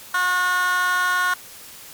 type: tone with high-pass filter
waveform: 15% pulse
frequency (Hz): 362.5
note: F#4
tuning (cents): -35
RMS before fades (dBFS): -20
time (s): 0.14-1.34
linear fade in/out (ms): 5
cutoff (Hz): 1300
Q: 4.9
effects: white hiss -41 dBFS RMS until 1.93 s + MP3 96 kbps